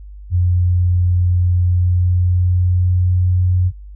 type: tone with pitch glide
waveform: sine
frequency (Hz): 89.2 to 90.76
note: F2 to F#2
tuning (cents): +37 to -33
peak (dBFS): -11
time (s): 0.3-3.72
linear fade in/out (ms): 50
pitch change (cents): +30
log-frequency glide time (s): 1.58-3.37
effects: added 50 Hz sine -32 dBFS peak until 3.95 s